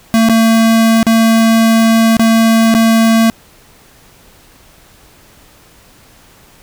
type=tone with dropouts; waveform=square; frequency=225.6 Hz; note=A3; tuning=44 cents sharp; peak=-7 dBFS; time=0.14-3.3 s; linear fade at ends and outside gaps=0 ms; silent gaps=0.288-0.296 / 1.029-1.067 / 2.168-2.195 / 2.741-2.749 s; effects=pink hiss -44 dBFS RMS until 6.62 s